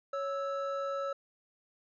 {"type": "tone pair together", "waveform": "triangle", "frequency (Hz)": [554.4, 1315.4], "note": ["C#5", "E6"], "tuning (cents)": [0, -4], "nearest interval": "octave + minor third", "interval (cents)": 1496, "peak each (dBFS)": [-32, -35], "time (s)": [0.13, 1.13], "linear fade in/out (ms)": 5, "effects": ["resampled to 16000 Hz"]}